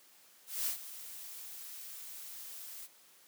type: noise with ADSR envelope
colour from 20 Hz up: blue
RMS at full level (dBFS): -33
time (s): 0.46-2.88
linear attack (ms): 210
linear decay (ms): 100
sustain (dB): -14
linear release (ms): 36
effects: white hiss -62 dBFS RMS until 3.27 s + high-pass 200 Hz 12 dB/octave